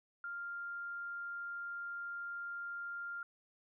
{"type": "tone", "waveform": "sine", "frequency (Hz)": 1396.9, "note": "F6", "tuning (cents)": 0, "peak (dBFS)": -40, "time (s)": [0.24, 3.23], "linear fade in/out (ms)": 2, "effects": []}